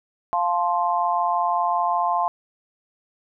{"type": "chord", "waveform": "sine", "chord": "F major", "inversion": "none", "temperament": "just", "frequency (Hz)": [698.5, 873.1, 1047.7], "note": ["F5", "A5", "C6"], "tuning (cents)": [0, -14, 2], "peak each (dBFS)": [-23, -24, -23], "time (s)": [0.33, 2.28], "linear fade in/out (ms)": 0, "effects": []}